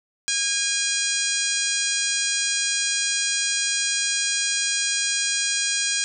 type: harmonic tone with a mistuned harmonic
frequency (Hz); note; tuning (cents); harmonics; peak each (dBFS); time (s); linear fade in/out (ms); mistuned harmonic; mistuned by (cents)
817; G#5; -29; 2 / 3 / 4 / 5 / 6 / 7 / 8 / 9 / 10; -30 / -30 / -30 / -30 / -30 / -30 / -30 / -30 / -30; 0.28-6.04; 0; 9; -58
effects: none